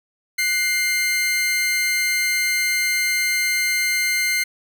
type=tone pair together; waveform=sawtooth; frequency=1491.8 / 2100 Hz; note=F#6 / C7; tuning=+14 / +6 cents; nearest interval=tritone; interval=592 cents; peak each=-27 / -15 dBFS; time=0.38-4.44 s; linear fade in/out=10 ms; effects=none